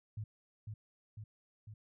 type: tone with echo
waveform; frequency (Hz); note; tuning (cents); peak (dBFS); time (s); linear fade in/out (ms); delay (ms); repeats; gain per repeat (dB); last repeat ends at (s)
sine; 107.1; A2; -46; -38; 0.17-0.24; 5; 500; 3; -3; 1.74
effects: none